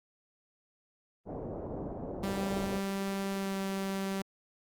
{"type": "low-pass noise", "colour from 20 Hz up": "white", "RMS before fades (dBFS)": -39, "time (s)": [1.25, 2.81], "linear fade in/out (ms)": 50, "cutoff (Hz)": 640, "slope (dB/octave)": 24}
{"type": "tone with pitch glide", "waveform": "sawtooth", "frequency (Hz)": [195.8, 194.11], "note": ["G3", "G3"], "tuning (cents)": [-2, -17], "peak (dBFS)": -28, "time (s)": [2.23, 4.22], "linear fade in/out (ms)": 5, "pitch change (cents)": -15, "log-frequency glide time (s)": [3.32, 3.56]}
{"effects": ["Opus 24 kbps"]}